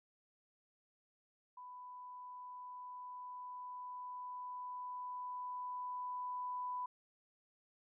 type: tone with level ramp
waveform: sine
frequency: 995 Hz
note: B5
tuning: 13 cents sharp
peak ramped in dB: -49 to -38 dBFS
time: 1.57-6.86 s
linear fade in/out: 5 ms
effects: none